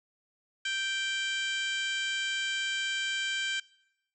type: harmonic tone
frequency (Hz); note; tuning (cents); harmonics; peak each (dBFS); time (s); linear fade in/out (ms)
783; G5; -2; 2 / 3 / 4 / 5 / 6 / 7 / 8 / 9 / 10; -33 / -37 / -34 / -45 / -46 / -50 / -52 / -45 / -48; 0.65-3.6; 5
effects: noise-tail reverb RT60 0.9 s tail -23 dB re dry